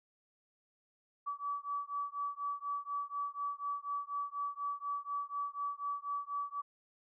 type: beating tone pair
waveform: sine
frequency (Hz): 1145 / 1149.1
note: D6 / D6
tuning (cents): -44 / -38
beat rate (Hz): 4.1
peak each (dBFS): -39 / -39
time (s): 1.26-6.62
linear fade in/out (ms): 20
effects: none